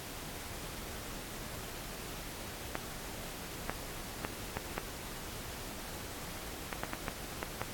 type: clicks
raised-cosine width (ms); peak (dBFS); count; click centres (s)
0.5; -18; 11; 2.754 / 3.696 / 4.249 / 4.57 / 4.78 / 6.728 / 6.835 / 6.934 / 7.082 / 7.429 / 7.616
effects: pink hiss -44 dBFS RMS until 7.73 s + AAC 64 kbps